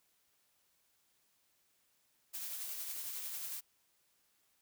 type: noise with tremolo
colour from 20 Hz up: blue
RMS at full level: -41 dBFS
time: 2.33-3.61 s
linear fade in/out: 20 ms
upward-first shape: triangle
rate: 11 Hz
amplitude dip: 35%
effects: white hiss -75 dBFS RMS until 4.61 s